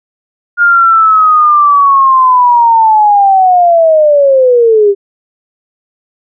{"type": "linear sweep", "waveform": "sine", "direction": "down", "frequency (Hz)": [1423, 392], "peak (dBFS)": -3, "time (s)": [0.57, 4.95], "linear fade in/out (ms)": 50, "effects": []}